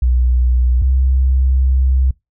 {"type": "tone pair in turn", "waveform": "sine", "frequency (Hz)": [61.74, 65.15], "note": ["B1", "C2"], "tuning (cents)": [0, -7], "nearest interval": "minor second", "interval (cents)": 93, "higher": "second", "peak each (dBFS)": -10, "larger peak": "neither", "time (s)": [[0.02, 0.82], [0.82, 2.11]], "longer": "second", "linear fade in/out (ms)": 5, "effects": ["noise-tail reverb RT60 0.2 s tail -24 dB re dry"]}